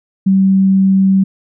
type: tone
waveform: sine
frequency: 192.3 Hz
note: G3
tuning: 33 cents flat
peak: -7 dBFS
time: 0.26-1.24 s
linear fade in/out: 10 ms
effects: none